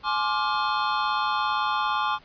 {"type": "chord", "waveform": "square", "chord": "D half-diminished seventh", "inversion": "second", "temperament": "just", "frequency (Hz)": [845.8, 1057.2, 1174.7, 1409.6], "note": ["Ab5", "C6", "D6", "F6"], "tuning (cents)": [31, 18, 0, 16], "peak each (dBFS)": [-29, -29, -28, -32], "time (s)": [0.03, 2.19], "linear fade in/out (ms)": 50, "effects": ["pink hiss -54 dBFS RMS until 2.24 s", "resampled to 11025 Hz"]}